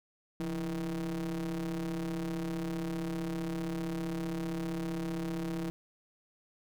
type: ring-modulated tone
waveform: square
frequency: 77.78 Hz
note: D#2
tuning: in tune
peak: -31 dBFS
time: 0.4-5.7 s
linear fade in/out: 0 ms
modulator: 251 Hz
effects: none